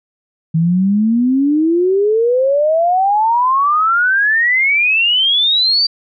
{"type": "exponential sweep", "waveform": "sine", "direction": "up", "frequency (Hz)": [158.4, 4699], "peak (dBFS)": -10, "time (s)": [0.54, 5.87], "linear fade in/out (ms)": 10, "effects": []}